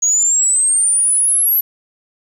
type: exponential sweep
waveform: sine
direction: up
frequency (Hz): 6645 to 11880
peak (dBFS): -10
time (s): 0.02-1.61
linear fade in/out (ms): 10
effects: tanh soft clip ceiling -6 dBFS + 7-bit